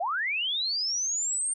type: linear sweep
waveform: sine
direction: up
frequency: 620 to 8870 Hz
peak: -26 dBFS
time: 0-1.54 s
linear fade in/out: 10 ms
effects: none